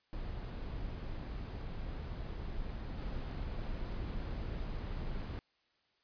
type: noise with level steps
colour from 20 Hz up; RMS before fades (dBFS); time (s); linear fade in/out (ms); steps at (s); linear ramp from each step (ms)
brown; -41 / -39; 0.13-5.39; 0; 2.97; 20
effects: white hiss -75 dBFS RMS until 6.03 s + resampled to 11025 Hz